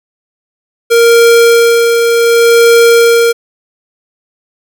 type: tone with tremolo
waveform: square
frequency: 466.2 Hz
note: A#4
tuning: in tune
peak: -3 dBFS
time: 0.9-3.33 s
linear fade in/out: 20 ms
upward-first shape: sine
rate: 0.67 Hz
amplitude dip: 40%
effects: none